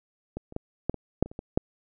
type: clicks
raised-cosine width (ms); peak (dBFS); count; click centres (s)
2; -20 / -30 / -17 / -11 / -22 / -7 / -27 / -29 / -21 / -8; 10; 0.37 / 0.524 / 0.564 / 0.896 / 0.943 / 1.226 / 1.26 / 1.315 / 1.391 / 1.575
effects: none